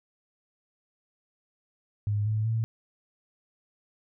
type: tone with pitch steps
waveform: sine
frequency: 103.83 / 108.18 / 112.71 Hz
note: G#2 / A2 / A2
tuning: 0 / -29 / +42 cents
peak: -24 dBFS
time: 2.07-2.64 s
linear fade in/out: 0 ms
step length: 190 ms
effects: none